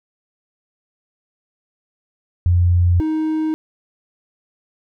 sine / triangle tone pair in turn, 88 / 313.6 Hz, F2 / D#4, +14 / +14 cents, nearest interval octave + minor seventh, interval 2200 cents, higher second, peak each -11 / -15 dBFS, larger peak first, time 2.46-3 / 3-3.54 s, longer neither, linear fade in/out 0 ms, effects none

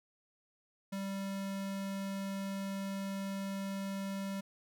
square tone, 195.6 Hz, G3, 4 cents flat, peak -37 dBFS, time 0.92-4.41 s, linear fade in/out 10 ms, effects none

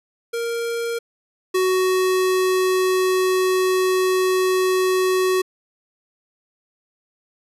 square tone pair in turn, 466.2 / 372.2 Hz, A#4 / F#4, 0 / +10 cents, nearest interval major third, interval 390 cents, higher first, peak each -23 / -17 dBFS, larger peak second, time 0.33-0.99 / 1.54-5.42 s, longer second, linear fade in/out 10 ms, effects resampled to 32000 Hz

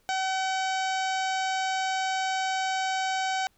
harmonic tone with a mistuned harmonic, 760 Hz, F#5, 46 cents sharp, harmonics 1 / 2 / 3 / 4 / 5 / 6 / 7 / 8 / 9 / 10, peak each -27 / -33 / -37 / -39 / -41 / -43 / -44 / -45 / -46 / -47 dBFS, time 0.09-3.47 s, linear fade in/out 0 ms, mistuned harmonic 7, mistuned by +32 cents, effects pink hiss -67 dBFS RMS until 3.57 s

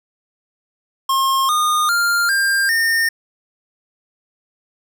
square tone with pitch steps, 1072 / 1224.3 / 1398.3 / 1596.9 / 1823.8 Hz, C6 / D#6 / F6 / G6 / A#6, +42 / -28 / +2 / +32 / -38 cents, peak -15 dBFS, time 1.09-3.09 s, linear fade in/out 5 ms, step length 400 ms, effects none

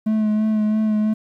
triangle tone with vibrato, 215.1 Hz, A3, 39 cents flat, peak -14 dBFS, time 0.06-1.14 s, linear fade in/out 10 ms, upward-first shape sine, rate 3 Hz, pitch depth 22 cents each way, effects 9-bit

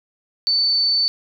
sine tone, 4518 Hz, C#8, 32 cents sharp, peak -15 dBFS, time 0.47-1.08 s, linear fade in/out 0 ms, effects none

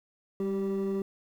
triangle tone pair together, 197.35 / 388.6 Hz, G3 / G4, +12 / -15 cents, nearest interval octave, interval 1173 cents, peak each -28 / -27 dBFS, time 0.4-1.02 s, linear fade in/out 2 ms, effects tanh soft clip ceiling -22 dBFS + 10-bit

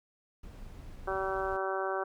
brown noise, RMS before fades -46 dBFS, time 0.43-1.57 s, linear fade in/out 5 ms
harmonic tone, 191.5 Hz, G3, 40 cents flat, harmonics 2 / 3 / 4 / 5 / 6 / 7 / 8, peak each -35 / -37 / -37 / -41 / -39 / -41 / -40 dBFS, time 1.07-2.04 s, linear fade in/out 10 ms
effects none

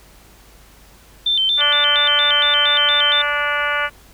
sine tone with vibrato, 3322 Hz, G#7, in tune, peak -14 dBFS, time 1.26-3.22 s, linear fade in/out 5 ms, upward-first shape square, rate 4.3 Hz, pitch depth 120 cents each way
harmonic tone, 291.5 Hz, D4, 13 cents flat, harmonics 2 / 3 / 4 / 5 / 6 / 7 / 8 / 9 / 10, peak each -27 / -30 / -24 / -21 / -26 / -27 / -27 / -33 / -29 dBFS, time 1.57-3.9 s, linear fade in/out 50 ms
effects added 50 Hz sine -48 dBFS peak until 4.13 s + pink hiss -48 dBFS RMS until 4.13 s

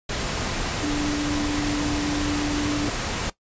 sine tone in noise, 293.7 Hz, D4, in tune, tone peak -23 dBFS, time 0.83-2.89 s, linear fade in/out 5 ms, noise pink, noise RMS -27 dBFS, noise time 0.09-3.3 s, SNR +1 dB, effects noise-tail reverb RT60 0.1 s tail -17 dB re dry + resampled to 16000 Hz

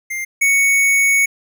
square tone pair in turn, 2100 / 2223 Hz, C7 / C#7, +6 / +4 cents, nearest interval minor second, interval 98 cents, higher second, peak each -22 / -12 dBFS, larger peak second, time 0.1-0.25 / 0.41-1.26 s, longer second, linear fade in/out 10 ms, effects none

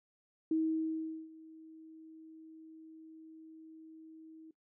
sine tone with ADSR envelope, 319.1 Hz, D#4, 44 cents sharp, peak -27 dBFS, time 0.51-4.51 s, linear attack 4 ms, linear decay 770 ms, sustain -23 dB, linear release 4 ms, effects noise-tail reverb RT60 0.1 s tail -18 dB re dry

